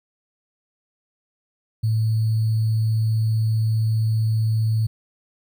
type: tone with sample-and-hold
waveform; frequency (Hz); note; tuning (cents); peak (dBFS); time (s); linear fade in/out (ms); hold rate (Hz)
sine; 110.6; A2; +9; -17; 1.83-4.87; 10; 4410
effects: none